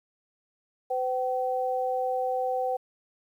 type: tone pair together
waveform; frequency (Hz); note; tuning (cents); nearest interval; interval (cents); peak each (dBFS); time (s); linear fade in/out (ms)
sine; 508.4 / 766; C5 / G5; -50 / -40; perfect fifth; 710; -28; 0.9-2.77; 10
effects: 10-bit